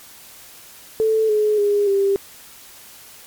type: tone with pitch steps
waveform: sine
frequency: 440 / 424.5 / 409.6 / 395.2 Hz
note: A4 / G#4 / G#4 / G4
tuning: 0 / +38 / -24 / +14 cents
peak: -14 dBFS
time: 1-2.16 s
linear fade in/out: 0 ms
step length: 290 ms
effects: white hiss -43 dBFS RMS until 3.26 s + MP3 96 kbps